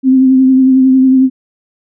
sine tone with vibrato, 261.6 Hz, C4, in tune, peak -4 dBFS, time 0.03-1.3 s, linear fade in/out 50 ms, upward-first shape triangle, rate 11 Hz, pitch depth 30 cents each way, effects none

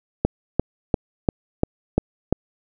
click train, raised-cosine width 2 ms, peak -3 dBFS, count 7, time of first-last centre 0.25-2.326 s, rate 2.89 Hz, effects none

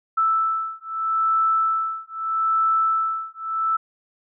sine beating tone pair, 1318.5 / 1319.29 Hz, E6 / E6, 0 / +1 cents, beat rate 0.79 Hz, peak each -22 dBFS, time 0.17-3.77 s, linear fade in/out 10 ms, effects none

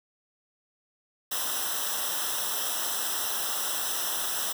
white noise with comb filter, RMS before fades -30 dBFS, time 1.31-4.53 s, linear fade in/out 10 ms, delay 0.44 ms, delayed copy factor -1, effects none

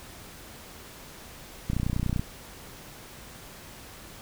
click train, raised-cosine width 5 ms, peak -15 dBFS, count 16, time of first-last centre 1.7-2.195 s, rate 30.3 Hz, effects pink hiss -46 dBFS RMS until 4.21 s

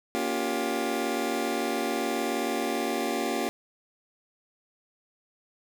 25% pulse chord, G half-diminished seventh, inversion first, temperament just, 235.2 / 282.2 / 352.8 / 392 Hz, Bb3 / Db4 / F4 / G4, +16 / +31 / +18 / 0 cents, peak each -29 dBFS, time 0.15-3.49 s, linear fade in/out 0 ms, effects none

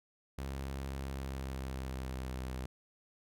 sawtooth tone with pitch glide, 67.6 to 64.21 Hz, C#2 to C2, -43 to -32 cents, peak -34 dBFS, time 0.38-2.66 s, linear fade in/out 5 ms, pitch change -89 cents, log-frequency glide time 1.03-2.38 s, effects none

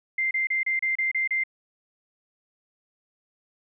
sine tone bursts, 2091 Hz, C7, 2 cents flat, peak -22 dBFS, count 8, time 0.18-1.437 s, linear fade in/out 5 ms, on 130 ms, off 31 ms, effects none

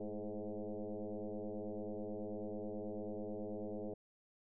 sine tone with frequency modulation, 100.4 Hz, G2, 42 cents sharp, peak -40 dBFS, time 0-3.94 s, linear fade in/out 5 ms, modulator 105 Hz, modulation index 5, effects none

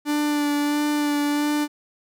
45% pulse tone with vibrato, 293.7 Hz, D4, in tune, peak -20 dBFS, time 0.05-1.68 s, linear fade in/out 50 ms, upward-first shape sine, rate 1.5 Hz, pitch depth 17 cents each way, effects none

